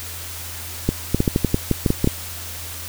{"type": "clicks", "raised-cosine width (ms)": 3, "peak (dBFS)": -3, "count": 12, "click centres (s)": [0.89, 1.146, 1.204, 1.278, 1.361, 1.447, 1.544, 1.713, 1.862, 1.904, 2.044, 2.074], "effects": ["added 85 Hz sine -36 dBFS peak until 2.88 s", "white hiss -33 dBFS RMS until 2.88 s"]}